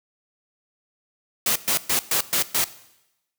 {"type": "noise bursts", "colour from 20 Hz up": "white", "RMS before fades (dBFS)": -21, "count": 6, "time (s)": [1.46, 2.642], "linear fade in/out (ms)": 2, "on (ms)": 97, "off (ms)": 120, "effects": ["noise-tail reverb RT60 0.9 s tail -17 dB re dry", "high-pass 100 Hz 12 dB/octave"]}